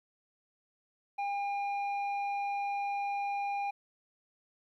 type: tone with low-pass filter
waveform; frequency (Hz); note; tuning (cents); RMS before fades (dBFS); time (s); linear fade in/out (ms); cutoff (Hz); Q
square; 805; G5; +46; -34; 1.18-3.71; 10; 1800; 3.6
effects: 12-bit